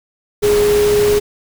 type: tone in noise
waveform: sine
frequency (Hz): 415.3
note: G#4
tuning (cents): 0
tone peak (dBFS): -10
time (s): 0.42-1.2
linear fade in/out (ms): 20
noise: pink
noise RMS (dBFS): -22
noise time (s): 0.42-1.2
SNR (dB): +9
effects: none